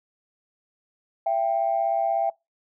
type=tone pair together; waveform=sine; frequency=670 / 786.5 Hz; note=E5 / G5; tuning=+28 / +6 cents; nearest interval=minor third; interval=278 cents; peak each=-23 dBFS; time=1.26-2.3 s; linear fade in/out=5 ms; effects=noise-tail reverb RT60 0.2 s tail -22 dB re dry + tanh soft clip ceiling -13 dBFS